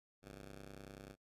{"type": "ring-modulated tone", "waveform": "10% pulse", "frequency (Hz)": 98.9, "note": "G2", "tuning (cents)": 16, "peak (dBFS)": -40, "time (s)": [0.22, 1.16], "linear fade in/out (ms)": 50, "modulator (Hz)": 34.5, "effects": ["noise-tail reverb RT60 0.1 s tail -23 dB re dry", "resampled to 32000 Hz"]}